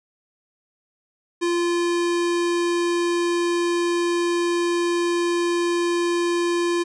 square tone, 345.8 Hz, F4, 17 cents flat, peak -20 dBFS, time 1.41-6.84 s, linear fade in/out 20 ms, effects resampled to 22050 Hz

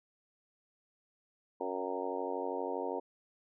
harmonic tone with a mistuned harmonic, 92.5 Hz, F#2, in tune, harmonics 3 / 4 / 5 / 6 / 7 / 8 / 9 / 10, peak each -43 / -41 / -39 / -42 / -44 / -44 / -47 / -42 dBFS, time 1.6-3 s, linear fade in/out 10 ms, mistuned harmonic 8, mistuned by +16 cents, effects none

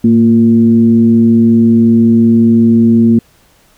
sine tone with frequency modulation, 229.3 Hz, A#3, 28 cents flat, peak -4 dBFS, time 0.04-3.19 s, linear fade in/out 5 ms, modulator 121 Hz, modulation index 0.52, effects pink hiss -49 dBFS RMS until 3.77 s

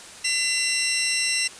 15% pulse tone pair together, 2015 / 2733 Hz, B6 / F7, +34 / -38 cents, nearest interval perfect fourth, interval 528 cents, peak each -20 / -15 dBFS, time 0.24-1.48 s, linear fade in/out 10 ms, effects white hiss -42 dBFS RMS until 1.59 s + resampled to 22050 Hz

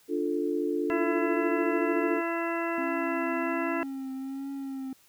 sine chord, D minor, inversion none, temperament equal, 293.7 / 349.2 / 440 Hz, D4 / F4 / A4, 0 / 0 / 0 cents, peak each -30 / -30 / -31 dBFS, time 0.08-2.22 s, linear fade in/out 50 ms
harmonic tone, 335.6 Hz, E4, 31 cents sharp, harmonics 1 / 2 / 3 / 4 / 5 / 6 / 8, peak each -31 / -34 / -36 / -37 / -38 / -39 / -40 dBFS, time 0.9-3.83 s, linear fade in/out 0 ms
triangle tone with vibrato, 270 Hz, C#4, 45 cents flat, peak -31 dBFS, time 2.78-4.93 s, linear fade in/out 2 ms, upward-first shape triangle, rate 1.3 Hz, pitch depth 43 cents each way
effects white hiss -61 dBFS RMS until 5.08 s

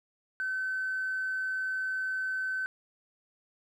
triangle tone with tanh clipping, 1527 Hz, G6, 46 cents flat, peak -29 dBFS, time 0.4-2.66 s, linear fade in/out 0 ms, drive 1 dB, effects none

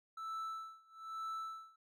triangle tone with tremolo, 1318.5 Hz, E6, in tune, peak -37 dBFS, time 0.17-1.76 s, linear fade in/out 5 ms, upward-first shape sine, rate 1.1 Hz, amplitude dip 95%, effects none

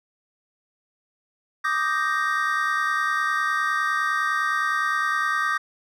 triangle chord, Eb major seventh, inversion third, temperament equal, 1174.7 / 1244.5 / 1568 / 1864.7 Hz, D6 / Eb6 / G6 / Bb6, 0 / 0 / 0 / 0 cents, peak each -25 dBFS, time 1.64-5.58 s, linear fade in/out 10 ms, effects none

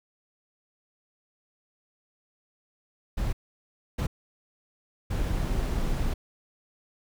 brown noise bursts at uneven times, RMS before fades -27 dBFS, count 3, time 3.17-3.33 / 3.98-4.07 / 5.1-6.14 s, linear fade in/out 10 ms, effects none

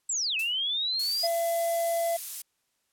sine linear two-way sweep, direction down then up, 7902 to 2532 to 5030 Hz, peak -26 dBFS, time 0.09-1.27 s, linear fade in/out 5 ms, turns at 0.37 s
violet noise with exponential decay, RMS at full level -30 dBFS, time 0.39-0.59 s, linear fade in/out 5 ms, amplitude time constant 43 ms
violet noise, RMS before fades -32 dBFS, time 0.99-2.42 s, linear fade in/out 5 ms
triangle tone, 675 Hz, E5, 41 cents sharp, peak -23 dBFS, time 1.23-2.17 s, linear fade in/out 10 ms
effects white hiss -75 dBFS RMS until 2.92 s + low-pass 12000 Hz 12 dB/octave

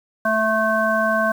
harmonic tone with a mistuned harmonic, 220 Hz, A3, in tune, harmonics 1 / 3 / 5 / 7, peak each -25 / -20 / -23 / -21 dBFS, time 0.25-1.32 s, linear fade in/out 5 ms, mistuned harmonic 5, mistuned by -25 cents, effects 7-bit

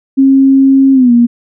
sine tone with pitch glide, 270 to 237.8 Hz, C#4 to A#3, -45 to +35 cents, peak -3 dBFS, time 0.17-1.27 s, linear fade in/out 20 ms, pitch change -220 cents, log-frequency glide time 0.93-1.12 s, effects none

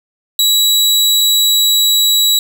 sawtooth tone pair in turn, 3900 / 3900 Hz, B7 / B7, -23 / -23 cents, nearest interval unison, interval 0 cents, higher neither, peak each -6 dBFS, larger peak neither, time 0.39-1.21 / 1.21-2.39 s, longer second, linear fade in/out 2 ms, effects 8-bit

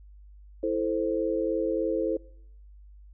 sine chord, A minor, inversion second, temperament equal, 329.6 / 440 / 523.3 Hz, E4 / A4 / C5, 0 / 0 / 0 cents, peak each -29 dBFS, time 0.63-2.17 s, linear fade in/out 5 ms, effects noise-tail reverb RT60 0.7 s tail -23 dB re dry + added 50 Hz sine -47 dBFS peak until 3.13 s

